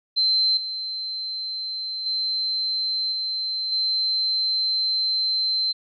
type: tone with level steps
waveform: sine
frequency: 4100 Hz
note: C8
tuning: 36 cents flat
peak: -17 / -27 / -22 / -24 / -20 dBFS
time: 0.16-5.73 s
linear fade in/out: 20 ms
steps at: 0.57 / 2.06 / 3.12 / 3.72 s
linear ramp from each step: 2 ms
effects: none